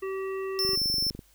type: harmonic tone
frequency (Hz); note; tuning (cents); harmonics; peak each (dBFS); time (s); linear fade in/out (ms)
384.5; G4; -33; 1 / 3 / 5 / 7; -30 / -40 / -44 / -47; 0.02-0.76; 10
type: tone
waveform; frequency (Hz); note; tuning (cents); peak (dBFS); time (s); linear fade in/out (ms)
45% pulse; 5350; E8; +25; -25; 0.59-1.1; 0
type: click train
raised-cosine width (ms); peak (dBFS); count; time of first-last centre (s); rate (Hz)
3; -26; 14; 0.65-1.192; 24
effects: added 50 Hz sine -62 dBFS peak until 1.34 s + white hiss -62 dBFS RMS until 1.34 s